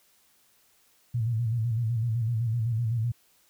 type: tone with vibrato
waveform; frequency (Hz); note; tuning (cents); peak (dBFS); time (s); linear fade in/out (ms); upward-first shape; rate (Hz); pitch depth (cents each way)
sine; 115.1; A#2; -22; -24; 1.14-3.12; 10; square; 7.9; 75
effects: white hiss -64 dBFS RMS until 3.49 s